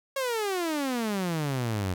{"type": "exponential sweep", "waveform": "sawtooth", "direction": "down", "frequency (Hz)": [554.4, 88.4], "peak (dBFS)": -23, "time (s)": [0.16, 1.94], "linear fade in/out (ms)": 5, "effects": []}